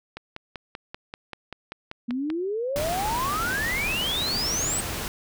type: click train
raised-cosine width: 0.3 ms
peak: -19 dBFS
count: 12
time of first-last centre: 0.17-2.302 s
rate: 5.16 Hz
type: exponential sweep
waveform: sine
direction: up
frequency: 233.1 to 8372 Hz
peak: -25 dBFS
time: 2.08-4.81 s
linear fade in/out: 10 ms
type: noise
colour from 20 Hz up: pink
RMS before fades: -31 dBFS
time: 2.76-5.08 s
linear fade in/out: 0 ms
effects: none